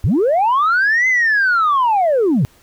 sine linear two-way sweep, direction up then down, 72 to 2075 to 108.8 Hz, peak -10 dBFS, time 0.04-2.45 s, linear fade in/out 0 ms, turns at 1.08 s, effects tanh soft clip ceiling -9 dBFS + pink hiss -51 dBFS RMS until 2.62 s

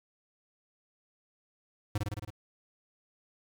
square tone with echo, 103.83 Hz, G#2, in tune, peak -28 dBFS, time 1.95-1.98 s, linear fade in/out 5 ms, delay 54 ms, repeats 6, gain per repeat -2 dB, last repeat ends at 2.304 s, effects 10-bit

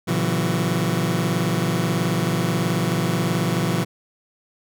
sawtooth chord, F# dominant seventh, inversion first, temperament just, 115.62 / 138.75 / 166.5 / 185 Hz, A#2 / C#3 / E3 / F#3, -14 / +2 / +18 / 0 cents, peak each -22 / -23 / -19 / -21 dBFS, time 0.07-3.85 s, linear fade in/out 20 ms, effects none

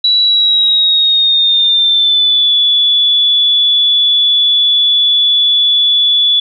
sine tone with pitch glide, 3925 to 3437 Hz, B7 to A7, -11 to -41 cents, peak -7 dBFS, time 0.04-6.4 s, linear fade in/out 5 ms, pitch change -230 cents, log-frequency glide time 0.21-2.54 s, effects none

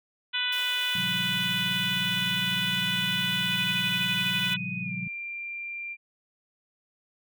harmonic tone, 495.6 Hz, B4, 6 cents sharp, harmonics 2 / 3 / 4 / 5 / 6 / 7 / 8, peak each -42 / -33 / -36 / -33 / -30 / -31 / -42 dBFS, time 0.33-4.57 s, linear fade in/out 20 ms
white high-pass noise, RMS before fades -42 dBFS, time 0.52-4.54 s, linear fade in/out 5 ms, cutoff 320 Hz, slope 24 dB/octave
sine chord, G half-diminished seventh, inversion first, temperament just, 117.6 / 141.12 / 176.4 / 196 Hz, Bb2 / Db3 / F3 / G3, +16 / +31 / +18 / 0 cents, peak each -40 / -40 / -35 / -38 dBFS, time 0.95-5.08 s, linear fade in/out 5 ms
sine tone with pitch glide, 2490 to 2376 Hz, D#7 to D7, +1 to +20 cents, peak -33 dBFS, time 3.49-5.97 s, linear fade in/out 50 ms, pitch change -81 cents, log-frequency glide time 4.82-4.92 s
effects none

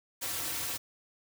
white noise with comb filter, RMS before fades -35 dBFS, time 0.21-0.78 s, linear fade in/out 20 ms, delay 4.8 ms, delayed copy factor -0.7, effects none

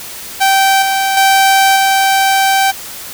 sawtooth tone with level steps, 777 Hz, G5, 16 cents flat, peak -4 / -8 / -3 / -5 dBFS, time 0.4-2.72 s, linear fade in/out 20 ms, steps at 0.82 / 1.17 / 1.76 s, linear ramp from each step 2 ms, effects white hiss -28 dBFS RMS until 3.13 s

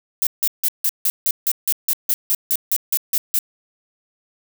violet noise bursts, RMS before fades -18 dBFS, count 16, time 0.22-3.388 s, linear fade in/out 0 ms, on 48 ms, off 160 ms, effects none

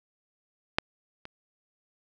clicks, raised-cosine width 0.3 ms, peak -6 / -25 dBFS, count 2, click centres 0.785 / 1.254 s, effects none

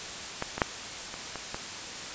clicks, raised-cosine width 0.5 ms, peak -14 / -17 / -6 / -23 / -20 / -18 dBFS, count 6, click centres 0.424 / 0.58 / 0.618 / 1.141 / 1.357 / 1.545 s, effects white hiss -38 dBFS RMS until 2.14 s + resampled to 16000 Hz

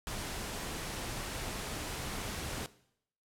pink noise, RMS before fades -39 dBFS, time 0.07-2.66 s, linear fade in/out 0 ms, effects noise-tail reverb RT60 0.7 s tail -18 dB re dry + low-pass 12000 Hz 12 dB/octave

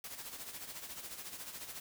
white noise with tremolo, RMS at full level -44 dBFS, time 0.04-1.8 s, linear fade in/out 2 ms, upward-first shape sine, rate 14 Hz, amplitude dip 60%, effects none

